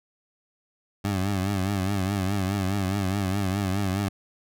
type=tone with vibrato; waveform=20% pulse; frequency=97.2 Hz; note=G2; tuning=14 cents flat; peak=-19 dBFS; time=1.04-4.09 s; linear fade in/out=10 ms; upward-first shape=triangle; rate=4.8 Hz; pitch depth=110 cents each way; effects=none